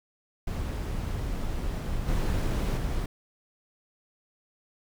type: noise with level steps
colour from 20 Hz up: brown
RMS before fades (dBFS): -31 / -26 / -29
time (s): 0.47-3.06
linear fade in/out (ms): 5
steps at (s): 2.07 / 2.76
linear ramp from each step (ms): 20
effects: none

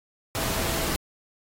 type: tone in noise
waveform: sine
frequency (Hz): 656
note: E5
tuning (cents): -9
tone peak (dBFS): -36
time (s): 0.37-0.84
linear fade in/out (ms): 0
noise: pink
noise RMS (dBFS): -28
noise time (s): 0.35-0.96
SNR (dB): -11
effects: AAC 48 kbps

